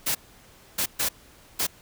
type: noise bursts at uneven times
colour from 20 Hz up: white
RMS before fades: -25 dBFS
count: 4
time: 0.06-0.15 / 0.78-0.86 / 0.99-1.09 / 1.59-1.67 s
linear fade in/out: 10 ms
effects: pink hiss -53 dBFS RMS until 1.81 s